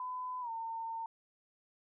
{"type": "tone with pitch glide", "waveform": "sine", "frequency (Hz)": [1007, 907.6], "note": ["B5", "A#5"], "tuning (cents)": [33, -47], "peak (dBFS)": -37, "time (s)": [0, 1.06], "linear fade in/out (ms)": 2, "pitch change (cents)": -180, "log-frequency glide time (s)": [0.41, 0.5], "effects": []}